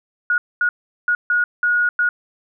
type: tone bursts at uneven times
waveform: sine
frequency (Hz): 1447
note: F#6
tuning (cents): -39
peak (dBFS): -14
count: 6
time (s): 0.3-0.38 / 0.61-0.69 / 1.08-1.15 / 1.3-1.44 / 1.63-1.89 / 1.99-2.09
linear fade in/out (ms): 2
effects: none